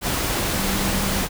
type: tone in noise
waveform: sine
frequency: 195.6 Hz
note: G3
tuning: 4 cents flat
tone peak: -27 dBFS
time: 0.51-1.24 s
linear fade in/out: 50 ms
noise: pink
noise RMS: -23 dBFS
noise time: 0.01-1.29 s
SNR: -7 dB
effects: none